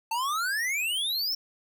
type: exponential sweep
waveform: square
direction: up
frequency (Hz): 883 to 5510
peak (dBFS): -27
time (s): 0.11-1.35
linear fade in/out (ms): 5
effects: none